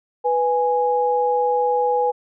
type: tone pair together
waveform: sine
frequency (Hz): 493.9 / 829.7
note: B4 / G#5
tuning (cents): 0 / -2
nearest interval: major sixth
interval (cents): 898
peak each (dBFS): -19 / -19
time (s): 0.24-2.12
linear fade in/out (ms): 20
effects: none